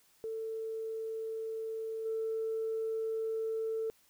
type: tone with level steps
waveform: sine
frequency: 445.2 Hz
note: A4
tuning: 20 cents sharp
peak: -35 / -31 dBFS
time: 0.24-3.9 s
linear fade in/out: 0 ms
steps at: 2.05 s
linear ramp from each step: 10 ms
effects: tanh soft clip ceiling -27 dBFS + white hiss -67 dBFS RMS until 4.09 s